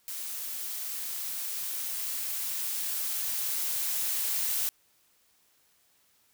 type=noise with level ramp; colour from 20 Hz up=blue; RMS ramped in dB=-37 to -29 dBFS; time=0.08-4.69 s; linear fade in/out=0 ms; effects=white hiss -67 dBFS RMS until 6.33 s